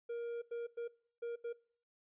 triangle tone bursts at uneven times, 470.4 Hz, A#4, 16 cents sharp, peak -36 dBFS, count 5, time 0.09-0.42 / 0.51-0.67 / 0.77-0.88 / 1.22-1.36 / 1.44-1.53 s, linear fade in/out 10 ms, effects noise-tail reverb RT60 0.5 s tail -22 dB re dry + resampled to 8000 Hz

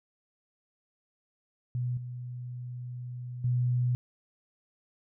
sine tone with level steps, 123.47 Hz, B2, in tune, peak -28 / -36 / -24 dBFS, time 1.75-3.95 s, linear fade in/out 0 ms, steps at 1.97 / 3.44 s, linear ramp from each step 5 ms, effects none

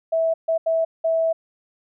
sine tone bursts at uneven times, 653 Hz, E5, 17 cents flat, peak -17 dBFS, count 4, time 0.12-0.34 / 0.48-0.58 / 0.66-0.85 / 1.04-1.33 s, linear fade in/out 10 ms, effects none

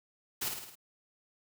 white noise with echo, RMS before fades -34 dBFS, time 0.41-0.49 s, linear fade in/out 10 ms, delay 53 ms, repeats 5, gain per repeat -4 dB, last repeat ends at 0.755 s, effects none

